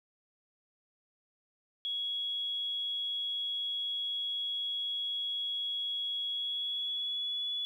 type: tone with pitch glide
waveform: sine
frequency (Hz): 3336 to 3412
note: G#7 to G#7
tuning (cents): +7 to +46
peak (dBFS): -32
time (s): 1.85-7.65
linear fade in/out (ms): 0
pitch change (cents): +39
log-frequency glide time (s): 6.31-7.5
effects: 11-bit